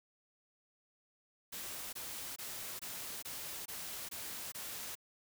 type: noise bursts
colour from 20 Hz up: white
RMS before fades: -44 dBFS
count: 8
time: 1.52-4.954 s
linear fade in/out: 10 ms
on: 410 ms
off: 22 ms
effects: none